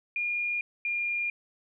sine tone pair in turn, 2422 / 2410 Hz, D#7 / D7, -47 / +44 cents, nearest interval unison, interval 9 cents, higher first, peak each -27 dBFS, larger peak neither, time 0.16-0.61 / 0.85-1.3 s, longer neither, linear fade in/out 2 ms, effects none

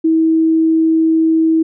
sine tone, 322.4 Hz, E4, 38 cents flat, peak -9 dBFS, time 0.04-1.63 s, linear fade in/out 10 ms, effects none

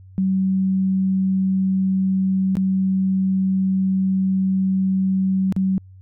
sine tone with dropouts, 190 Hz, F#3, 46 cents sharp, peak -16 dBFS, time 0.18-5.78 s, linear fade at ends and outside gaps 0 ms, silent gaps 2.554-2.569 / 5.524-5.564 s, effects added 94 Hz sine -41 dBFS peak until 6.01 s

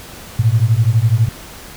sine beating tone pair, 107 / 119 Hz, A2 / A#2, -48 / +36 cents, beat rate 12 Hz, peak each -13 dBFS, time 0.39-1.29 s, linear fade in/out 5 ms, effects pink hiss -35 dBFS RMS until 1.76 s

